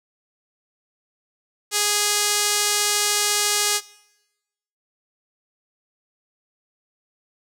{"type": "tone with band-pass filter", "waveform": "sawtooth", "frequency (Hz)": 414, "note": "G#4", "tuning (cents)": -5, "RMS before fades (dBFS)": -21, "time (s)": [1.71, 3.81], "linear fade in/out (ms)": 50, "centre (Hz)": 7200, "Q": 1, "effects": ["noise-tail reverb RT60 1.0 s tail -22 dB re dry"]}